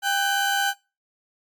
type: tone pair together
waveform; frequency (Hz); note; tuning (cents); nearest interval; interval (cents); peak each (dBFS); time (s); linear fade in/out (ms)
30% pulse; 797.4 / 1517; G5 / F#6; +29 / +43; major seventh; 1114; -21; 0.02-0.74; 50
effects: noise-tail reverb RT60 0.3 s tail -24 dB re dry + AAC 64 kbps